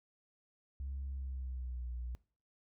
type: tone with pitch glide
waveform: sine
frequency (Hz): 67.9 to 60.49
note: C#2 to B1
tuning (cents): -35 to -35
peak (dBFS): -37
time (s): 0.8-2.15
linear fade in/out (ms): 0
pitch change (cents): -200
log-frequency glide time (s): 1.08-1.9
effects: noise-tail reverb RT60 0.4 s tail -22 dB re dry + tanh soft clip ceiling -35 dBFS